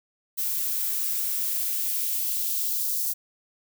violet noise with high-pass filter sweep, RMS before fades -27 dBFS, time 0.37-3.14 s, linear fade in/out 20 ms, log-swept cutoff 630 to 5200 Hz, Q 1.2, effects none

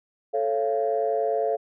sine chord, A augmented, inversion none, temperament just, 440 / 550 / 687.5 Hz, A4 / C#5 / E#5, 0 / -14 / -27 cents, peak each -25 / -27 / -25 dBFS, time 0.33-1.57 s, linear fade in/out 20 ms, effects tanh soft clip ceiling -13 dBFS

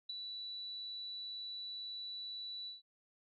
sine tone with ADSR envelope, 3951 Hz, B7, in tune, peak -37 dBFS, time 0.09-2.82 s, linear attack 8 ms, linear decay 14 ms, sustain -5 dB, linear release 150 ms, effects none

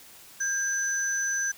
sine tone pair together, 1600 / 6041 Hz, G6 / F#8, +35 / +35 cents, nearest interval octave + major seventh, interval 2300 cents, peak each -28 dBFS, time 0.4-1.52 s, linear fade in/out 10 ms, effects white hiss -50 dBFS RMS until 1.57 s

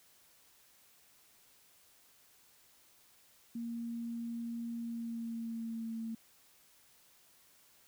sine tone with pitch glide, 233.1 to 225.6 Hz, A#3 to A3, 0 to +44 cents, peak -37 dBFS, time 3.55-6.15 s, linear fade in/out 5 ms, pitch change -56 cents, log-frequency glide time 4.78-5.99 s, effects white hiss -65 dBFS RMS until 7.87 s

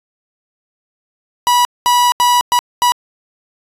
45% pulse tone bursts at uneven times, 976 Hz, B5, 21 cents flat, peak -9 dBFS, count 5, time 1.47-1.65 / 1.86-2.12 / 2.2-2.41 / 2.52-2.59 / 2.82-2.92 s, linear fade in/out 0 ms, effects resampled to 32000 Hz

